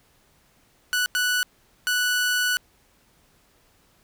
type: tone bursts at uneven times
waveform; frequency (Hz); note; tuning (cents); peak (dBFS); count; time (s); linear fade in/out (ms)
sawtooth; 1480; F#6; 0; -17; 3; 0.93-1.06 / 1.15-1.43 / 1.87-2.57; 0
effects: pink hiss -61 dBFS RMS until 4.03 s